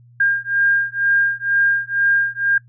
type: beating tone pair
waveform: sine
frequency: 1607 / 1609.1 Hz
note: G6 / G6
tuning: +43 / +45 cents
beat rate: 2.1 Hz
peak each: -18 dBFS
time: 0.2-2.58 s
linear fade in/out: 5 ms
effects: noise-tail reverb RT60 0.1 s tail -20 dB re dry + added 120 Hz sine -45 dBFS peak until 2.68 s